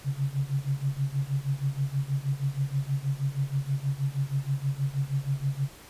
sine tone with tremolo, 137.8 Hz, C#3, 10 cents flat, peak -22 dBFS, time 0.04-5.69 s, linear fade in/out 50 ms, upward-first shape sine, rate 6.3 Hz, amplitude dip 90%, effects pink hiss -49 dBFS RMS until 5.89 s + resampled to 32000 Hz

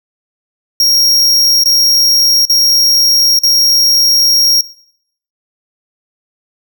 45% pulse tone with dropouts, 5588 Hz, F8, in tune, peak -7 dBFS, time 0.8-4.61 s, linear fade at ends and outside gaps 2 ms, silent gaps 1.637-1.657 / 2.453-2.497 / 3.39-3.434 s, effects noise-tail reverb RT60 0.7 s tail -20 dB re dry

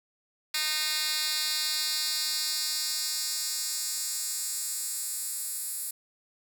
10% pulse tone with high-pass filter sweep, 307.2 Hz, D#4, 22 cents flat, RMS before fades -31 dBFS, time 0.54-5.91 s, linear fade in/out 5 ms, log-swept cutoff 3100 to 10000 Hz, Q 1.6, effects none

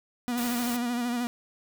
45% pulse tone with vibrato, 241.5 Hz, B3, 39 cents flat, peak -27 dBFS, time 0.28-1.27 s, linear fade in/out 0 ms, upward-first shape sine, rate 13 Hz, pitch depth 44 cents each way
white noise, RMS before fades -36 dBFS, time 0.37-0.77 s, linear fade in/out 10 ms
effects none

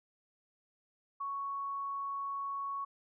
sine tone, 1111 Hz, C#6, 4 cents sharp, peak -35 dBFS, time 1.2-2.85 s, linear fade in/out 10 ms, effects none

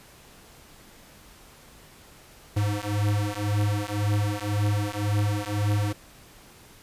square beating tone pair, 102.6 / 104.5 Hz, G#2 / G#2, -21 / +11 cents, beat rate 1.9 Hz, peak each -27 dBFS, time 2.56-5.93 s, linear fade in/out 10 ms, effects pink hiss -51 dBFS RMS until 6.82 s + resampled to 32000 Hz

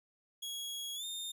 sawtooth tone with pitch glide, 3322 to 3644 Hz, G#7 to A#7, 0 to -40 cents, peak -36 dBFS, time 0.42-1.32 s, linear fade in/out 10 ms, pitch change +160 cents, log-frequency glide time 0.95-1.05 s, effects none

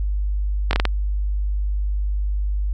slowing click train, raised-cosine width 0.3 ms, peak -3 dBFS, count 5, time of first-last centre 0.71-0.853 s, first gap 21 ms, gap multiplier 1.37, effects added 50 Hz sine -19 dBFS peak until 2.73 s

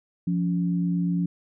sine tone pair together, 174.61 / 283.2 Hz, F3 / C#4, 0 / +37 cents, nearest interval minor sixth, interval 837 cents, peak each -22 / -30 dBFS, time 0.27-1.26 s, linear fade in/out 5 ms, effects none

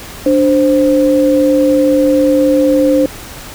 sine tone pair together, 293.7 / 523.3 Hz, D4 / C5, 0 / 0 cents, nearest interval minor seventh, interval 1000 cents, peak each -10 / -10 dBFS, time 0.26-3.06 s, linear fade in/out 2 ms, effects pink hiss -30 dBFS RMS until 3.54 s

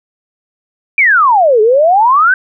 sine exponential two-way sweep, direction down then up, 2407 to 415.3 to 1576 Hz, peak -5 dBFS, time 0.98-2.34 s, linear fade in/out 2 ms, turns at 1.61 s, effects none

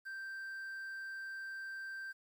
triangle tone with quantisation, 1568 Hz, G6, in tune, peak -40 dBFS, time 0.05-2.13 s, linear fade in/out 20 ms, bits 11, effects none

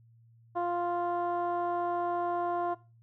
15% pulse tone with low-pass filter, 349.2 Hz, F4, in tune, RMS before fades -31 dBFS, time 0.55-2.75 s, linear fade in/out 20 ms, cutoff 860 Hz, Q 1.9, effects noise-tail reverb RT60 0.3 s tail -18 dB re dry + added 115 Hz sine -57 dBFS peak until 3.02 s

